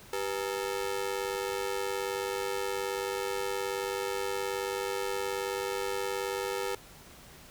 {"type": "ring-modulated tone", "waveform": "sawtooth", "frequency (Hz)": 440, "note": "A4", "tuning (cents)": 0, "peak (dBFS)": -24, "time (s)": [0.13, 6.75], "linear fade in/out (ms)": 2, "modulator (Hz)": 49.4, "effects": ["pink hiss -52 dBFS RMS until 7.5 s"]}